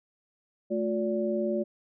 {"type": "tone cluster", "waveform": "sine", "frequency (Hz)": [218.1, 358.7, 577], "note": ["A3", "F4", "D5"], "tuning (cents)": [-15, 46, -31], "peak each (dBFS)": -30, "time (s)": [0.7, 1.64], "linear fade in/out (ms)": 20, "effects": []}